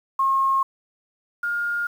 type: tone pair in turn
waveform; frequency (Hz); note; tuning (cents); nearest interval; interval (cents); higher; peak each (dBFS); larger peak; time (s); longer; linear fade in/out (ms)
sine; 1078 / 1416.2; C#6 / F6; -49 / +24; perfect fourth; 473; second; -17 / -22; first; 0.19-0.63 / 1.43-1.87; neither; 5
effects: 8-bit